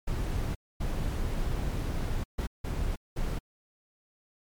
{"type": "noise bursts at uneven times", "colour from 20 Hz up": "brown", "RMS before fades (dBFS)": -30, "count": 5, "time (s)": [[0.07, 0.55], [0.8, 2.24], [2.38, 2.47], [2.64, 2.96], [3.16, 3.39]], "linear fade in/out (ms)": 10, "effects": ["MP3 96 kbps"]}